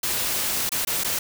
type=noise with dropouts; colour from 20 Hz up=white; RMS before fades=-25 dBFS; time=0.03-1.19 s; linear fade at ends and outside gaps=5 ms; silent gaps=0.693-0.718 / 0.85-0.871 / 1.037-1.044 s; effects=none